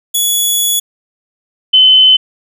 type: tone pair in turn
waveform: 10% pulse / sine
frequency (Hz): 3400 / 3044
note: G#7 / F#7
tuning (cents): +40 / +48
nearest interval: major second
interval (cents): 192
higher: first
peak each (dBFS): -3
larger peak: neither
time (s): 0.14-0.8 / 1.73-2.17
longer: first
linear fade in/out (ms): 10
effects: none